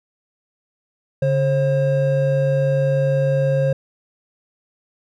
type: tone pair together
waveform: triangle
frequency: 141.8 / 535.4 Hz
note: C#3 / C5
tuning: +40 / +40 cents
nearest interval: octave + major seventh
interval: 2300 cents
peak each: -16 dBFS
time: 1.22-3.73 s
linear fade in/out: 5 ms
effects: none